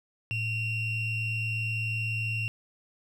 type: ring-modulated tone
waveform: triangle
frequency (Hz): 1318.5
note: E6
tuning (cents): 0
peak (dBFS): -23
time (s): 0.31-2.48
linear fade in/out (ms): 0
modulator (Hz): 1430
effects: none